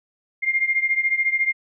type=beating tone pair; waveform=sine; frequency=2112 / 2126 Hz; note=C7 / C7; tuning=+16 / +27 cents; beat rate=14 Hz; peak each=-20 / -23 dBFS; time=0.42-1.53 s; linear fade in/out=20 ms; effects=none